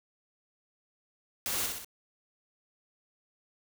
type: noise with echo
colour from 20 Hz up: white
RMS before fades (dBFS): -33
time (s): 1.46-1.66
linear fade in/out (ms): 0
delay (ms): 62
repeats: 3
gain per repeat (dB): -4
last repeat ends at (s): 1.846
effects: none